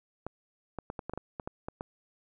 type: clicks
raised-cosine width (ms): 1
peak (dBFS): -22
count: 11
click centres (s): 0.266 / 0.787 / 0.901 / 0.992 / 1.096 / 1.136 / 1.176 / 1.398 / 1.475 / 1.685 / 1.809
effects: none